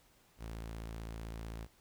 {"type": "tone", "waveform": "sawtooth", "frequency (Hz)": 55.7, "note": "A1", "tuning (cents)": 22, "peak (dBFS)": -38, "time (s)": [0.38, 1.68], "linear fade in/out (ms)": 50, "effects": ["pink hiss -67 dBFS RMS until 1.8 s"]}